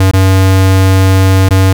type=tone with dropouts; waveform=square; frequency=95.1 Hz; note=F#2; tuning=48 cents sharp; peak=-5 dBFS; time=0-1.73 s; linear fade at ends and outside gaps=5 ms; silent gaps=0.113-0.134 / 1.489-1.507 s; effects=none